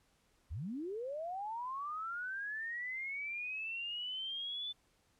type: linear sweep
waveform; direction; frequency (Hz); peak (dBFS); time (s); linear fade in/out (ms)
sine; up; 56.5 to 3520; -38; 0.5-4.73; 20
effects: pink hiss -73 dBFS RMS until 5.19 s + low-pass 11000 Hz 12 dB/octave

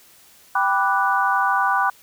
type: chord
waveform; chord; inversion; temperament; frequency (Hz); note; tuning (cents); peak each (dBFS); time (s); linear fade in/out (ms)
sine; G major seventh; none; equal; 784 / 987.8 / 1174.7 / 1480; G5 / B5 / D6 / F#6; 0 / 0 / 0 / 0; -22; 0.55-1.9; 5
effects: white hiss -51 dBFS RMS until 2.02 s

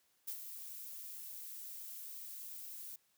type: noise with ADSR envelope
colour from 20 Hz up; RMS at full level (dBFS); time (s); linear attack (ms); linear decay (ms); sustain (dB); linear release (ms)
violet; -40; 0.27-2.96; 14; 75; -8; 6
effects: white hiss -75 dBFS RMS until 3.17 s + high-pass 60 Hz 12 dB/octave

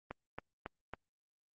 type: click train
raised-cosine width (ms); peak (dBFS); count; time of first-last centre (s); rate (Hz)
0.5; -26; 4; 0.11-0.936; 3.63
effects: Opus 24 kbps

